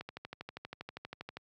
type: click train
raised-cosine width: 0.3 ms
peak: -26 dBFS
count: 18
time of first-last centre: 0.01-1.37 s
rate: 12.5 Hz
effects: high-pass 80 Hz 12 dB/octave